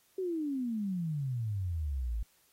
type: exponential sweep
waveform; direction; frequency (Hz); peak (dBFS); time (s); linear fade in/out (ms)
sine; down; 387.3 to 51.91; -31; 0.18-2.23; 5
effects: white hiss -68 dBFS RMS until 2.52 s + AAC 48 kbps